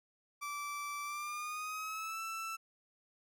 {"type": "tone with pitch glide", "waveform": "30% pulse", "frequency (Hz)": [1163, 1328.2], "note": ["D6", "E6"], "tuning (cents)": [-17, 13], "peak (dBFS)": -36, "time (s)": [0.41, 2.57], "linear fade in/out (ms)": 20, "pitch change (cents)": 230, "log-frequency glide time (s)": [1.03, 2.21], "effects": []}